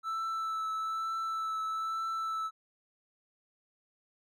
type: tone with vibrato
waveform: triangle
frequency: 1318.5 Hz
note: E6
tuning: in tune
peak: -30 dBFS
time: 0.03-2.51 s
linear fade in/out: 50 ms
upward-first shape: triangle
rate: 1.1 Hz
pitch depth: 17 cents each way
effects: none